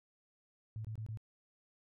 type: tone bursts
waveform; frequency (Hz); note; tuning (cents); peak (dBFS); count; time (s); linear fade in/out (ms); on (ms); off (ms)
sine; 109.6; A2; -6; -39; 4; 0.76-1.173; 0; 86; 23
effects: none